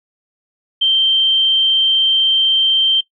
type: tone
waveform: sine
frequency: 3136 Hz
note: G7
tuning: in tune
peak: -10 dBFS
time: 0.81-3.01 s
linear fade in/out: 10 ms
effects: noise-tail reverb RT60 0.1 s tail -18 dB re dry